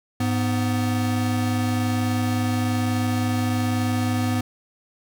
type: tone pair together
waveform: square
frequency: 103.4 / 249.1 Hz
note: G#2 / B3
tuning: -7 / +15 cents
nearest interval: octave + minor third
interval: 1522 cents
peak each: -24 dBFS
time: 0.2-4.41 s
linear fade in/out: 5 ms
effects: none